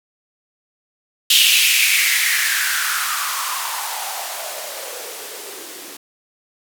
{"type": "noise with band-pass filter sweep", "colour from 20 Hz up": "violet", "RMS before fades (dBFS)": -20, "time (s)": [1.3, 5.97], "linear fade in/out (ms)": 5, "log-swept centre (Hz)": [3100, 310], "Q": 4.7, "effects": []}